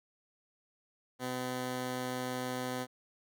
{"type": "tone pair together", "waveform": "10% pulse", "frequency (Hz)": [126.7, 253.4], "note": ["B2", "B3"], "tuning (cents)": [45, 45], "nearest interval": "octave", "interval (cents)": 1200, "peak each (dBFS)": [-31, -31], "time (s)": [1.19, 2.87], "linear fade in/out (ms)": 50, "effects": []}